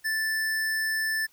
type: tone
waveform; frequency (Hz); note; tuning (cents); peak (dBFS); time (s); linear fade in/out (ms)
square; 1760; A6; 0; -26; 0.04-1.27; 20
effects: white hiss -62 dBFS RMS until 1.32 s